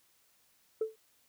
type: tone with exponential decay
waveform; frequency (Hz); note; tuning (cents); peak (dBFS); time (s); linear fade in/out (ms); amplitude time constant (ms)
sine; 440; A4; 0; -24; 0.81-0.96; 5; 32
effects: tanh soft clip ceiling -24 dBFS + white hiss -69 dBFS RMS until 1.28 s